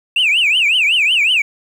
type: tone with vibrato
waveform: sine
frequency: 2637 Hz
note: E7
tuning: in tune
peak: -9 dBFS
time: 0.16-1.42 s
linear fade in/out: 5 ms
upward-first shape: triangle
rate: 5.4 Hz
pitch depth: 290 cents each way
effects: tanh soft clip ceiling -8 dBFS + 7-bit